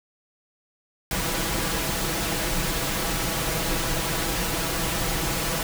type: noise with comb filter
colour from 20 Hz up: pink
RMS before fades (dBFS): -26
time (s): 1.11-5.63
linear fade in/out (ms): 2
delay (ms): 6.1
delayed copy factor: +0.6
effects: none